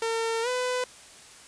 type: tone with pitch glide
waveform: sawtooth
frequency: 454.4 to 501.3 Hz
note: A#4 to B4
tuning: -44 to +26 cents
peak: -22 dBFS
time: 0.02-0.84 s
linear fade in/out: 2 ms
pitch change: +170 cents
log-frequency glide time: 0.42-0.48 s
effects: white hiss -49 dBFS RMS until 1.47 s + resampled to 22050 Hz